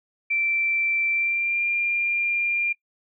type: tone with pitch glide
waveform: sine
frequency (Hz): 2342 to 2394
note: D7 to D7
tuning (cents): -5 to +33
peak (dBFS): -21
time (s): 0.3-2.73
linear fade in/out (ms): 10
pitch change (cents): +38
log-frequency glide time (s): 1.11-1.64
effects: noise-tail reverb RT60 0.1 s tail -20 dB re dry